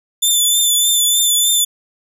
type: tone with vibrato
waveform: 15% pulse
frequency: 3520 Hz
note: A7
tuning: in tune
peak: -5 dBFS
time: 0.22-1.65 s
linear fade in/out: 10 ms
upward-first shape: triangle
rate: 3.3 Hz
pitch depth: 39 cents each way
effects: none